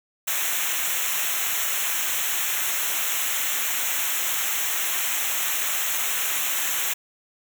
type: noise with comb filter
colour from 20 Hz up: white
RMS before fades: -25 dBFS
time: 0.27-6.94 s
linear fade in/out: 10 ms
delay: 0.21 ms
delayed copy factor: -0.95
effects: none